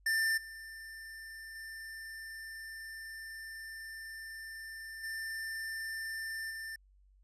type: tone with level steps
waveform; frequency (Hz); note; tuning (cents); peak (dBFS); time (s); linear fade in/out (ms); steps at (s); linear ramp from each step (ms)
square; 1788; A6; +27; -29 / -46 / -44 / -38 / -41; 0.06-6.76; 5; 0.37 / 1.55 / 5.03 / 6.5; 10
effects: added 48 Hz sine -61 dBFS peak until 7.23 s + resampled to 32000 Hz